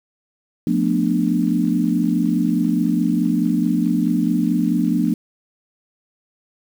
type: chord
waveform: sine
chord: B half-diminished seventh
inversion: second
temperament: just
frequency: 177.8 / 222.2 / 246.9 / 296.3 Hz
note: F3 / A3 / B3 / D4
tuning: +31 / +17 / 0 / +15 cents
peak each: -21 dBFS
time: 0.67-5.14 s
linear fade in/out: 2 ms
effects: 7-bit